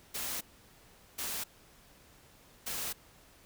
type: noise bursts at uneven times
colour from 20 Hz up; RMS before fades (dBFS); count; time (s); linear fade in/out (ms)
white; -37; 3; 0.14-0.41 / 1.18-1.44 / 2.66-2.93; 10
effects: pink hiss -60 dBFS RMS until 3.45 s